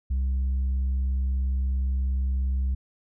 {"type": "tone with tanh clipping", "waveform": "sine", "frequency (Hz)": 65.5, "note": "C2", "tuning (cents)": 2, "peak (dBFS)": -23, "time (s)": [0.1, 2.75], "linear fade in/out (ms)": 10, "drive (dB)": 2, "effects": []}